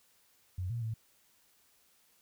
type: tone with pitch steps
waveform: sine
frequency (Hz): 91.3 / 117.8 / 111.7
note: F#2 / A#2 / A2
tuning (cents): -23 / +19 / +27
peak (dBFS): -33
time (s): 0.58-0.94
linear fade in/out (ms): 5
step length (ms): 120
effects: white hiss -68 dBFS RMS until 2.21 s